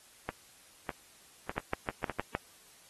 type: two click trains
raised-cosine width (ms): 0.5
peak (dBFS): -19 / -16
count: 4 / 6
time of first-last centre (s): 0.29-2.097 / 1.58-2.35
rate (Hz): 1.66 / 6.49
effects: white hiss -59 dBFS RMS until 2.89 s + AAC 32 kbps